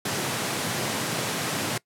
pink high-pass noise, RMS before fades -28 dBFS, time 0.05-1.78 s, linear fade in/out 5 ms, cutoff 110 Hz, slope 48 dB/octave, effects noise-tail reverb RT60 0.1 s tail -22 dB re dry + low-pass 12000 Hz 12 dB/octave

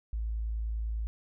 sine tone, 55 Hz, A1, in tune, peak -30 dBFS, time 0.13-1.07 s, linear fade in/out 0 ms, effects none

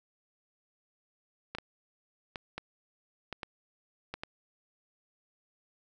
clicks, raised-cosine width 0.3 ms, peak -21 dBFS, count 8, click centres 1.55 / 1.585 / 2.358 / 2.58 / 3.327 / 3.432 / 4.14 / 4.235 s, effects none

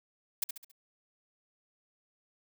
blue noise with echo, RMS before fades -30 dBFS, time 0.42-0.44 s, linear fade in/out 5 ms, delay 69 ms, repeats 4, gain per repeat -7 dB, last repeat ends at 0.716 s, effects none

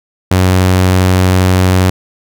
sawtooth tone, 92.5 Hz, F#2, in tune, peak -3 dBFS, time 0.31-1.9 s, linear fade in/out 5 ms, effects none

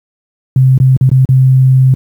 sine tone with dropouts, 130.81 Hz, C3, in tune, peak -3 dBFS, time 0.56-1.94 s, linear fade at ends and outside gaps 2 ms, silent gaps 0.778-0.8 / 0.966-1.01 / 1.092-1.114 / 1.25-1.289 s, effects high-pass 80 Hz 12 dB/octave + 7-bit

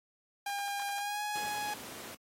sawtooth tone with pitch glide, 805 to 835.8 Hz, G5 to G#5, +46 to +11 cents, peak -30 dBFS, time 0.46-1.74 s, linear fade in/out 5 ms, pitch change +65 cents, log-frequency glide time 0.95-1.22 s
pink noise, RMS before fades -45 dBFS, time 1.35-2.15 s, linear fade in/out 5 ms
effects high-pass 200 Hz 12 dB/octave + AAC 48 kbps

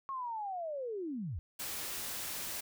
sine linear sweep, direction down, 1100 to 65.41 Hz, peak -36 dBFS, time 0.09-1.39 s, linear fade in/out 0 ms
white noise, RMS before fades -40 dBFS, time 1.59-2.61 s, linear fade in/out 10 ms
effects none

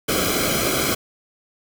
pink noise with comb filter, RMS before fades -21 dBFS, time 0.08-0.95 s, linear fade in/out 10 ms, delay 1.1 ms, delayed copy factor -0.9, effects none

